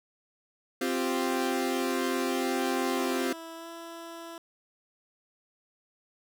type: chord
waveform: sawtooth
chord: C suspended fourth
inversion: none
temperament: equal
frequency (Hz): 261.6 / 349.2 / 392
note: C4 / F4 / G4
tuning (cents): 0 / 0 / 0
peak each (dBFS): -26 / -28 / -29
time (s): 0.81-3.33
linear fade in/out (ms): 5
type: tone with pitch glide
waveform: 15% pulse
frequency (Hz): 328.8 to 334.2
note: E4 to E4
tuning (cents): -4 to +24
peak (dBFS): -34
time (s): 2.97-4.38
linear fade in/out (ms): 2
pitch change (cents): +28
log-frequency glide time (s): 3.55-3.68
effects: none